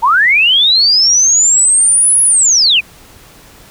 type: linear two-way sweep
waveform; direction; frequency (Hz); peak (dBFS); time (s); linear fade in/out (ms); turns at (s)
sine; up then down; 863 to 10548 to 2330; -6; 0.02-2.81; 20; 2.22
effects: pink hiss -40 dBFS RMS until 3.7 s